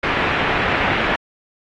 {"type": "low-pass noise", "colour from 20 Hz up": "white", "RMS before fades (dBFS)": -20, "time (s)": [0.03, 1.16], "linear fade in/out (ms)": 5, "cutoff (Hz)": 2400, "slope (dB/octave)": 24, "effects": ["AAC 32 kbps"]}